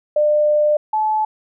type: tone pair in turn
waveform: sine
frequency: 599 / 863.2 Hz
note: D5 / A5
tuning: +34 / -33 cents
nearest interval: tritone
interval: 633 cents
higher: second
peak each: -12 / -15 dBFS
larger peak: first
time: 0.16-0.77 / 0.93-1.25 s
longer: first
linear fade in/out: 5 ms
effects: none